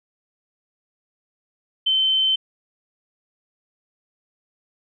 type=tone; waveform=sine; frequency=3082 Hz; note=G7; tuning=30 cents flat; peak=-16 dBFS; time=1.86-2.36 s; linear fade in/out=10 ms; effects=none